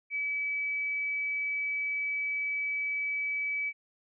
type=tone; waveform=sine; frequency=2291 Hz; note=D7; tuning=44 cents flat; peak=-29 dBFS; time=0.1-3.73 s; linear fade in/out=50 ms; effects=none